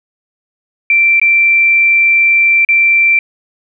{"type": "tone with dropouts", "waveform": "sine", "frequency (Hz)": 2349, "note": "D7", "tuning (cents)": 0, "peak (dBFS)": -6, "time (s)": [0.9, 3.19], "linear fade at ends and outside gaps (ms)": 2, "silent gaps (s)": [[1.198, 1.215], [2.649, 2.688]], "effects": []}